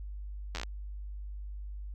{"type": "slowing click train", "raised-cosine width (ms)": 0.2, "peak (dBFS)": -19, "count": 7, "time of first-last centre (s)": [0.55, 0.633], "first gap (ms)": 10, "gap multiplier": 1.13, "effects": ["added 50 Hz sine -38 dBFS peak until 1.94 s"]}